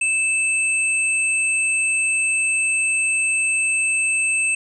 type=tone pair together; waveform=sine; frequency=2632 / 8356 Hz; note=E7 / C9; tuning=-3 / -3 cents; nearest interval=octave + minor sixth; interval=2000 cents; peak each=-18 / -23 dBFS; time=0.01-4.55 s; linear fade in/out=5 ms; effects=none